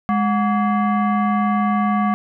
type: tone with frequency modulation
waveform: sine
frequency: 207.7 Hz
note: G#3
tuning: in tune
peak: -15 dBFS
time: 0.09-2.14 s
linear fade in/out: 0 ms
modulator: 938 Hz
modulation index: 0.99
effects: none